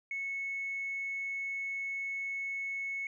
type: tone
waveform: sine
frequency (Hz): 2201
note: C#7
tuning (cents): -13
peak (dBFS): -33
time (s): 0.11-3.07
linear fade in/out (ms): 2
effects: tanh soft clip ceiling -29 dBFS